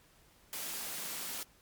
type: high-pass noise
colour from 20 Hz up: white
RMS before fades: -40 dBFS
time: 0.53-1.43 s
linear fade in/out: 0 ms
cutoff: 140 Hz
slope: 48 dB/octave
effects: pink hiss -64 dBFS RMS until 1.61 s + MP3 96 kbps